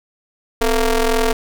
sawtooth ring-modulated tone, 233.1 Hz, A#3, in tune, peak -7 dBFS, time 0.61-1.33 s, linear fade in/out 5 ms, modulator 212 Hz, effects none

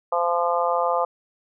harmonic tone, 172.6 Hz, F3, 20 cents flat, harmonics 3 / 4 / 5 / 6 / 7, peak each -24 / -25 / -26 / -27 / -27 dBFS, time 0.12-1.05 s, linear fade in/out 5 ms, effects none

